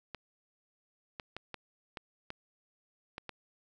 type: clicks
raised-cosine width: 0.3 ms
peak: -24 dBFS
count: 8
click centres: 0.147 / 1.198 / 1.366 / 1.543 / 1.972 / 2.304 / 3.181 / 3.293 s
effects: none